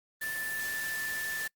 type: tone in noise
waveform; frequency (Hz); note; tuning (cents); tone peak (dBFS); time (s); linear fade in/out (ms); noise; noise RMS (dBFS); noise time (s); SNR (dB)
sine; 1760; A6; 0; -33; 0.21-1.48; 10; white; -40; 0.21-1.48; +4
effects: noise-tail reverb RT60 0.1 s tail -25 dB re dry + Opus 32 kbps